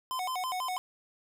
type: tone with vibrato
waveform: square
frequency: 871 Hz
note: A5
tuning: 18 cents flat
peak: -32 dBFS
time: 0.11-0.78 s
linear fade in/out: 0 ms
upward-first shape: square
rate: 6.1 Hz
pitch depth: 290 cents each way
effects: none